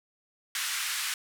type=band-pass noise; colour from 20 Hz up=pink; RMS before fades=-32 dBFS; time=0.55-1.14 s; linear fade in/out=2 ms; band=1400 to 13000 Hz; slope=24 dB/octave; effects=none